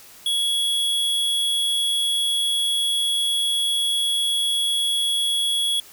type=tone; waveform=square; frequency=3348 Hz; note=G#7; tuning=13 cents sharp; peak=-20 dBFS; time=0.26-5.8 s; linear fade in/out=2 ms; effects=white hiss -46 dBFS RMS until 5.92 s